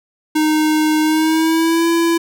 square tone with pitch glide, 309 to 335 Hz, D#4 to E4, -12 to +28 cents, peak -13 dBFS, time 0.35-2.18 s, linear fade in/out 10 ms, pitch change +140 cents, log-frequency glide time 1.01-1.88 s, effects none

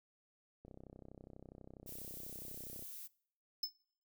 click train, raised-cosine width 2 ms, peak -40 dBFS, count 71, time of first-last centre 0.65-2.824 s, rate 32.2 Hz
violet noise, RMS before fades -49 dBFS, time 1.86-3.08 s, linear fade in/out 20 ms
square tone with exponential decay, 5240 Hz, E8, 11 cents flat, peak -32 dBFS, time 3.63-3.73 s, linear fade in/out 5 ms, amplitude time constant 21 ms
effects noise-tail reverb RT60 0.6 s tail -23 dB re dry

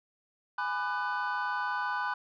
triangle chord, G# half-diminished seventh, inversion none, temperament just, 830.6 / 996.7 / 1196.1 / 1495.1 Hz, G#5 / B5 / D6 / F#6, 0 / +16 / +31 / +18 cents, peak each -35 / -32 / -37 / -32 dBFS, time 0.58-2.14 s, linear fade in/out 5 ms, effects resampled to 11025 Hz

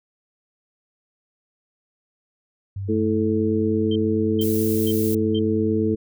sine tone with pitch glide, 98 to 98.74 Hz, G2 to G2, 0 to +13 cents, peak -26 dBFS, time 2.76-5.95 s, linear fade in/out 5 ms, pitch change +13 cents, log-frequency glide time 2.97-5.72 s
harmonic tone, 109.2 Hz, A2, 13 cents flat, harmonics 2 / 3 / 4, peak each -23 / -23 / -23 dBFS, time 2.88-5.96 s, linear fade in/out 20 ms
sine tone bursts, 3136 Hz, G7, in tune, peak -31 dBFS, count 4, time 3.91-5.392 s, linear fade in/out 5 ms, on 48 ms, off 430 ms
violet noise, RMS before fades -31 dBFS, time 4.41-5.15 s, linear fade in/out 5 ms
effects none

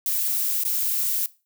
violet noise with dropouts, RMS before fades -24 dBFS, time 0.06-1.26 s, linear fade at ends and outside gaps 1 ms, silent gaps 0.636-0.651 s, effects noise-tail reverb RT60 0.3 s tail -19 dB re dry

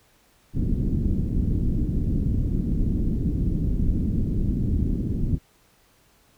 pink low-pass noise, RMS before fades -23 dBFS, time 0.53-5.39 s, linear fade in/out 50 ms, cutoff 280 Hz, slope 24 dB/octave, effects pink hiss -60 dBFS RMS until 6.37 s

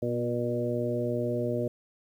harmonic tone with a mistuned harmonic, 120.2 Hz, B2, 46 cents flat, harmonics 1 / 2 / 3 / 4 / 5, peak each -33 / -33 / -33 / -33 / -33 dBFS, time 0.02-1.68 s, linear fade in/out 5 ms, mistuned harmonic 2, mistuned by +19 cents, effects 10-bit

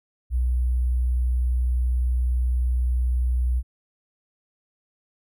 sine tone with sample-and-hold, 61.74 Hz, B1, in tune, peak -19 dBFS, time 0.3-3.63 s, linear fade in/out 50 ms, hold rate 11025 Hz, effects none

